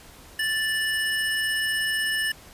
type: tone pair together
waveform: square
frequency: 1760 / 2928 Hz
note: A6 / F#7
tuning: 0 / -19 cents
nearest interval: major sixth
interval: 881 cents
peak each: -25 / -30 dBFS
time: 0.39-2.32 s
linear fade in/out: 5 ms
effects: pink hiss -48 dBFS RMS until 2.53 s + resampled to 32000 Hz